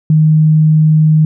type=tone; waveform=sine; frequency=155.56 Hz; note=D#3; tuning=in tune; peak=-5 dBFS; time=0.1-1.25 s; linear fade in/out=2 ms; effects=none